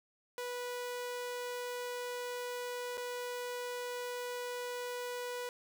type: tone with dropouts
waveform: sawtooth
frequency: 490.8 Hz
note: B4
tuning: 11 cents flat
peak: -34 dBFS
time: 0.38-5.49 s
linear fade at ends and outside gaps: 1 ms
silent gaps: 2.973-2.978 s
effects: none